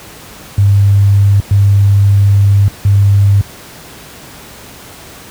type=tone bursts at uneven times; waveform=sine; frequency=100 Hz; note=G2; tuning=35 cents sharp; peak=-4 dBFS; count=3; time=0.58-1.4 / 1.51-2.68 / 2.85-3.41 s; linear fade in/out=0 ms; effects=pink hiss -33 dBFS RMS until 5.3 s + high-pass 60 Hz 12 dB/octave